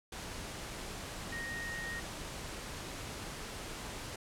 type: tone in noise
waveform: sine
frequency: 1864.7 Hz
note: A#6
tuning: in tune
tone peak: -39 dBFS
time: 1.32-2 s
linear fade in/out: 5 ms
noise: pink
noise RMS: -43 dBFS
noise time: 0.12-4.16 s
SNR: +1 dB
effects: low-pass 10000 Hz 12 dB/octave